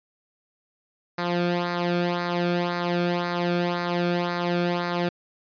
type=tone with flanger; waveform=sawtooth; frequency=174.9 Hz; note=F3; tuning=3 cents sharp; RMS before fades=-25 dBFS; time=1.18-5.09 s; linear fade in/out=5 ms; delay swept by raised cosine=0.32 to 1.04 ms; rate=1.9 Hz; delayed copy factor=-0.7; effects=resampled to 11025 Hz